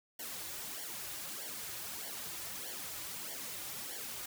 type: noise with flanger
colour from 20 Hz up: white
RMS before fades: -43 dBFS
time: 0.19-4.26 s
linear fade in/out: 5 ms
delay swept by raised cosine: 0.78 to 4.58 ms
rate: 1.6 Hz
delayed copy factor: -0.85
effects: none